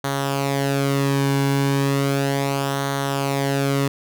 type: tone with flanger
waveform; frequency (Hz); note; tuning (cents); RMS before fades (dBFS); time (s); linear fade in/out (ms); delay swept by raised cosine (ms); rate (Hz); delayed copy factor
sawtooth; 138.59; C#3; 0; -21; 0.04-3.88; 5; 0.39 to 1.59; 0.35; -0.6
effects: none